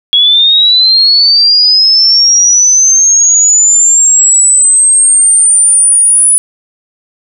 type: linear sweep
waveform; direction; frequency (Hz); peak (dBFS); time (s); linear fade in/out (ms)
sine; up; 3322 to 9956; -3; 0.13-6.38; 0
effects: none